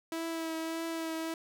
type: tone with vibrato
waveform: sawtooth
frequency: 326.2 Hz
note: E4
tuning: 18 cents flat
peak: -30 dBFS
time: 0.12-1.34 s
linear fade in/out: 2 ms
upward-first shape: triangle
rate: 1.7 Hz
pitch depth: 23 cents each way
effects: none